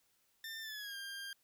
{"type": "tone with pitch glide", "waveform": "20% pulse", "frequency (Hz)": [1795, 1599.2], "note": ["A6", "G6"], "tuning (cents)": [34, 34], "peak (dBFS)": -38, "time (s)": [0.44, 1.33], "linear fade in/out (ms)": 2, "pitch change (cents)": -200, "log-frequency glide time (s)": [0.61, 0.96], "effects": ["white hiss -75 dBFS RMS until 1.43 s"]}